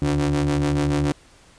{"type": "ring-modulated tone", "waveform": "35% pulse", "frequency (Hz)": 73.5, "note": "D2", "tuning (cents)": 2, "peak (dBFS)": -14, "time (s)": [0.02, 1.12], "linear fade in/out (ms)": 0, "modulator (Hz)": 217, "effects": ["pink hiss -52 dBFS RMS until 1.58 s", "resampled to 22050 Hz"]}